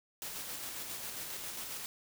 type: noise with tremolo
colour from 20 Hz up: white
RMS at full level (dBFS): -41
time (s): 0.22-1.86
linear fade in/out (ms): 0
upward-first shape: square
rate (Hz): 7.4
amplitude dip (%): 25
effects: none